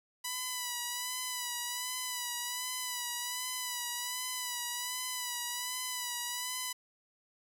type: tone with vibrato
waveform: 5% pulse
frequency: 987.8 Hz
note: B5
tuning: in tune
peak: -23 dBFS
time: 0.24-6.73 s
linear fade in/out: 10 ms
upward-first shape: sine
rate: 1.3 Hz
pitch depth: 41 cents each way
effects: none